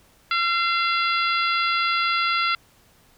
harmonic tone with a mistuned harmonic, 681 Hz, F5, 44 cents flat, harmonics 2 / 3 / 4 / 5 / 6 / 7, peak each -22 / -26 / -28 / -30 / -32 / -33 dBFS, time 0.31-2.55 s, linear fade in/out 2 ms, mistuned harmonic 3, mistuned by +27 cents, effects pink hiss -57 dBFS RMS until 3.17 s

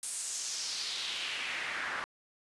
pink noise with band-pass filter sweep, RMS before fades -37 dBFS, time 0.03-2.04 s, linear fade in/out 0 ms, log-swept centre 9500 to 1400 Hz, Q 2.5, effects resampled to 24000 Hz

